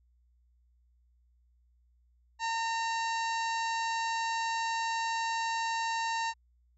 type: harmonic tone with a mistuned harmonic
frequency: 912 Hz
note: A#5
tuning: 38 cents flat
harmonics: 1 / 2 / 3 / 4 / 5 / 6 / 7 / 8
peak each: -31 / -37 / -41 / -43 / -45 / -47 / -48 / -49 dBFS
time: 2.39-6.34 s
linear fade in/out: 50 ms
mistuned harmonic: 4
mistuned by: +120 cents
effects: added 60 Hz sine -64 dBFS peak until 6.77 s